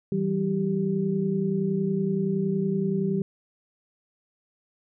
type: tone cluster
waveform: sine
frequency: 162.2 / 192.9 / 390.7 Hz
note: E3 / G3 / G4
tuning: -28 / -28 / -6 cents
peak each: -29 / -25 / -28 dBFS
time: 0.12-3.22 s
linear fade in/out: 2 ms
effects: none